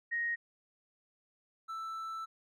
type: tone pair in turn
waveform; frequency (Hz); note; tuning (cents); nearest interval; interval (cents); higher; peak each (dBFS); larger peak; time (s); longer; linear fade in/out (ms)
sine / triangle; 1872 / 1323.7; A#6 / E6; +7 / +7; tritone; 600; first; -31 / -36; first; 0.11-0.36 / 1.68-2.26; second; 20
effects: none